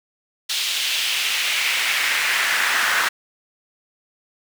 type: noise with high-pass filter sweep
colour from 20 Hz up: brown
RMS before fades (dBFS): -21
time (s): 0.49-3.09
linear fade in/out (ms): 10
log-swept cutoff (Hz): 3500 to 1500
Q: 2.1
effects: none